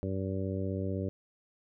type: harmonic tone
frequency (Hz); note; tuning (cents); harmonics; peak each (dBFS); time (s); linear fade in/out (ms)
95.9; G2; -37; 1 / 2 / 3 / 4 / 5 / 6; -34 / -37 / -39 / -40 / -41 / -42; 0.03-1.09; 0
effects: none